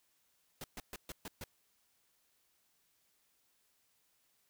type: noise bursts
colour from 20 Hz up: pink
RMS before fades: -45 dBFS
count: 6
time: 0.61-1.44 s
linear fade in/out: 2 ms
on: 30 ms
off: 130 ms
effects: white hiss -75 dBFS RMS until 4.49 s